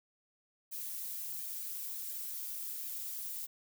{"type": "noise with flanger", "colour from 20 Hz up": "violet", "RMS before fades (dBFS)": -41, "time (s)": [0.71, 3.47], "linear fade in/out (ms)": 20, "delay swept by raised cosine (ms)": [1.4, 6.5], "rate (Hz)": 1.4, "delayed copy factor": -0.85, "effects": []}